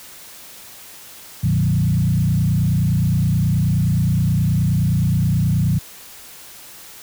sine tone with frequency modulation, 136.4 Hz, C#3, 28 cents flat, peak -14 dBFS, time 1.43-5.79 s, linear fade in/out 10 ms, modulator 29.5 Hz, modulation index 1.6, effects white hiss -40 dBFS RMS until 7.02 s

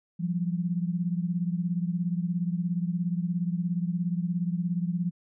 sine beating tone pair, 171.4 / 188.4 Hz, F3 / F#3, -32 / +32 cents, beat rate 17 Hz, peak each -27 / -31 dBFS, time 0.19-5.11 s, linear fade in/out 20 ms, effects none

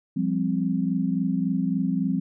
sine chord, F suspended second, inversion none, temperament equal with one note detuned, 174.61 / 198.28 / 261.6 Hz, F3 / G3 / C4, 0 / +20 / 0 cents, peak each -26 dBFS, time 0.16-2.2 s, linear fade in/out 10 ms, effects none

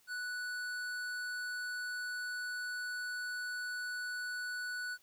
triangle tone with hard clipping, 1480 Hz, F#6, in tune, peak -39 dBFS, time 0.07-4.98 s, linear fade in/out 50 ms, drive 16 dB, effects white hiss -68 dBFS RMS until 5.02 s

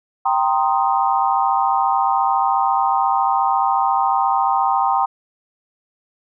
sine chord, C minor seventh, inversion second, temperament equal, 784 / 932.3 / 1046.5 / 1244.5 Hz, G5 / Bb5 / C6 / Eb6, 0 / 0 / 0 / 0 cents, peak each -18 / -20 / -21 / -23 dBFS, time 0.25-5.06 s, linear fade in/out 10 ms, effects none

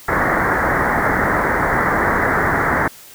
white low-pass noise, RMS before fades -17 dBFS, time 0.08-2.88 s, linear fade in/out 5 ms, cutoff 2000 Hz, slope 96 dB/octave, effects white hiss -41 dBFS RMS until 3.14 s

